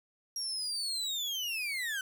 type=linear sweep; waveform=35% pulse; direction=down; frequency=5650 to 1500 Hz; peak=-31 dBFS; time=0.36-2.01 s; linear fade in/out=2 ms; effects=11-bit